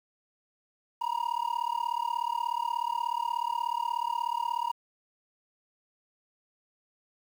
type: tone with amplitude modulation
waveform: triangle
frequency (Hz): 949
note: A#5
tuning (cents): +31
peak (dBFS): -22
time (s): 1.01-4.72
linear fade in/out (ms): 10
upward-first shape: sine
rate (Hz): 36.6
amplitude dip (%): 100
effects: 9-bit